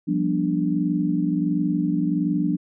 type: chord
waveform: sine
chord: G dominant seventh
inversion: third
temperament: equal with one note detuned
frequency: 174.61 / 196 / 241.9 / 293.7 Hz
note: F3 / G3 / B3 / D4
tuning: 0 / 0 / -36 / 0 cents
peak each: -24 / -27 / -28 / -23 dBFS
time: 0.07-2.57 s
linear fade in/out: 20 ms
effects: none